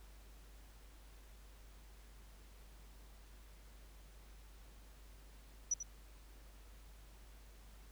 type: tone with echo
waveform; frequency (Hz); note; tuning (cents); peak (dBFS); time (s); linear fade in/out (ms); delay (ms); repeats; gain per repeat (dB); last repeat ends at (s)
sine; 5900; F#8; -6; -31; 5.71-5.74; 5; 90; 1; -10; 5.83
effects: added 50 Hz sine -56 dBFS peak until 7.91 s + pink hiss -65 dBFS RMS until 7.91 s